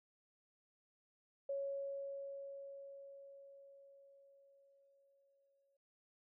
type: tone with exponential decay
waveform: sine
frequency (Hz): 554.4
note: C#5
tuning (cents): 0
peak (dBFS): -37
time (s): 1.49-5.77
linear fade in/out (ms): 5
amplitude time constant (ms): 930
effects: none